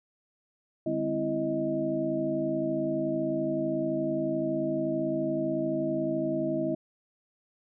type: tone cluster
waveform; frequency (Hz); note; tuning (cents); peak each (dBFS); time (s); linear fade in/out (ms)
sine; 149 / 202.9 / 258.5 / 330.1 / 628; D3 / G#3 / C4 / E4 / D#5; +25 / -40 / -21 / +2 / +16; -38 / -38 / -33 / -30 / -31; 0.86-6.75; 5
effects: none